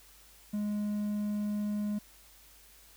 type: tone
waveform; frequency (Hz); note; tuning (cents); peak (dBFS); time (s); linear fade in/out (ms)
triangle; 208.1; G#3; +4; -28; 0.53-1.99; 10
effects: added 50 Hz sine -62 dBFS peak until 2.96 s + white hiss -58 dBFS RMS until 2.96 s